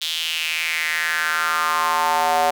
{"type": "tone with high-pass filter sweep", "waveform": "square", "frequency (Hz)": 81.2, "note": "E2", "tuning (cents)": -26, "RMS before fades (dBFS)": -21, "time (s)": [0.01, 2.51], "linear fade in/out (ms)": 10, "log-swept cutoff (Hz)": [3500, 680], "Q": 4.3, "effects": []}